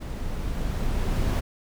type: noise with level ramp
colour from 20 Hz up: brown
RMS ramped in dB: -32 to -22 dBFS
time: 0-1.41 s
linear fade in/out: 20 ms
effects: none